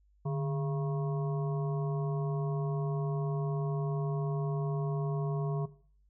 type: harmonic tone with a mistuned harmonic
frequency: 136.7 Hz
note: C#3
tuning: 24 cents flat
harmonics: 1 / 3 / 5 / 7 / 8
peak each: -30 / -40 / -44 / -47 / -48 dBFS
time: 0.25-5.66 s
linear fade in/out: 10 ms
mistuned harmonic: 1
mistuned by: +130 cents
effects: noise-tail reverb RT60 0.5 s tail -17 dB re dry + added 50 Hz sine -63 dBFS peak until 6.09 s